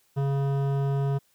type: tone with hard clipping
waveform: sine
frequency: 138.59 Hz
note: C#3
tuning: in tune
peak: -25 dBFS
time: 0.16-1.19 s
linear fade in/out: 20 ms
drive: 14 dB
effects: white hiss -66 dBFS RMS until 1.34 s